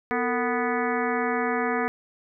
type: harmonic tone with a mistuned harmonic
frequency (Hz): 246.9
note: B3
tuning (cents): 0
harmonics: 1 / 2 / 3 / 4 / 5 / 6 / 7 / 8 / 9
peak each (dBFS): -29 / -28 / -30 / -34 / -32 / -36 / -33 / -35 / -38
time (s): 0.11-1.88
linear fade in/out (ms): 0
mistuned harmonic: 2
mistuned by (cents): -140
effects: none